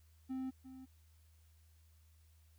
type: tone with echo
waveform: triangle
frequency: 261.1 Hz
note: C4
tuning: 3 cents flat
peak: -36 dBFS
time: 0.29-0.51 s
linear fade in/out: 20 ms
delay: 350 ms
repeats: 1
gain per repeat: -12 dB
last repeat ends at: 0.86 s
effects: added 79 Hz sine -63 dBFS peak until 2.58 s + white hiss -75 dBFS RMS until 2.58 s